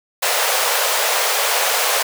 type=high-pass noise; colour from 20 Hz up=pink; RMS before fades=-18 dBFS; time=0.22-2.03 s; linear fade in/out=10 ms; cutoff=470 Hz; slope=48 dB/octave; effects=none